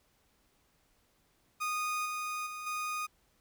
30% pulse tone with level steps, 1236 Hz, D#6, 12 cents flat, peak -29 / -32 / -37 / -31 dBFS, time 1.6-3.07 s, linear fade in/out 20 ms, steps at 2.05 / 2.46 / 2.66 s, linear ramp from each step 10 ms, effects pink hiss -71 dBFS RMS until 3.4 s

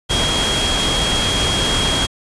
sine tone in noise, 3270 Hz, G#7, 28 cents flat, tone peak -19 dBFS, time 0.09-2.07 s, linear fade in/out 20 ms, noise pink, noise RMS -19 dBFS, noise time 0.09-2.07 s, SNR -3 dB, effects resampled to 22050 Hz

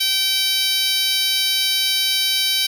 10% pulse tone with high-pass filter, 772 Hz, G5, 27 cents flat, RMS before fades -19 dBFS, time 0-2.67 s, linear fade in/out 10 ms, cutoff 3500 Hz, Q 1.4, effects none

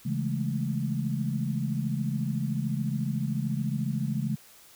sine chord, A major seventh, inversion first, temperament just, 137.5 / 165 / 206.2 / 220 Hz, C#3 / E3 / G#3 / A3, -14 / +2 / -12 / 0 cents, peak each -30 / -33 / -33 / -33 dBFS, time 0.05-4.36 s, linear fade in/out 10 ms, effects white hiss -54 dBFS RMS until 4.75 s

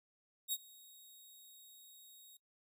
10% pulse tone with ADSR envelope, 3767 Hz, A#7, 17 cents sharp, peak -25 dBFS, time 0.48-2.37 s, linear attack 47 ms, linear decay 44 ms, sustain -24 dB, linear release 4 ms, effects noise-tail reverb RT60 0.1 s tail -21 dB re dry

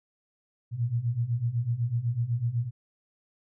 sine beating tone pair, 114.1 / 122.1 Hz, A#2 / B2, -37 / -19 cents, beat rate 8 Hz, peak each -30 / -27 dBFS, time 0.71-2.71 s, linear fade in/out 50 ms, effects none

